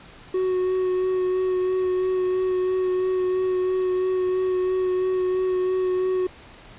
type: tone with vibrato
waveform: triangle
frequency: 370 Hz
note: F#4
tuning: in tune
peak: -18 dBFS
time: 0.34-6.27 s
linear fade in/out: 5 ms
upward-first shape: sine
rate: 3 Hz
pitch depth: 14 cents each way
effects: pink hiss -46 dBFS RMS until 6.78 s + resampled to 8000 Hz